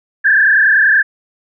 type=tone with frequency modulation; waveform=sine; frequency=1661.2 Hz; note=G#6; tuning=in tune; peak=-7 dBFS; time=0.24-1.03 s; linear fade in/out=20 ms; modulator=30.5 Hz; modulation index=3.1; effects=none